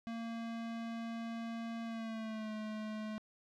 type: tone with pitch glide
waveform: square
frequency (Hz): 229.5 to 215.4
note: A#3 to A3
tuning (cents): -27 to -37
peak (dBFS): -40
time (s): 0.07-3.18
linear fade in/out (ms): 0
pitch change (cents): -110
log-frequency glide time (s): 1.84-2.52
effects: low-pass 4000 Hz 12 dB/octave + 12-bit